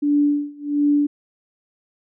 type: tone with tremolo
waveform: sine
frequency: 290.8 Hz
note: D4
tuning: 17 cents flat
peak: -13 dBFS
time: 0.02-1.07 s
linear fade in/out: 10 ms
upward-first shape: sine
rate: 1.4 Hz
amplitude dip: 95%
effects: none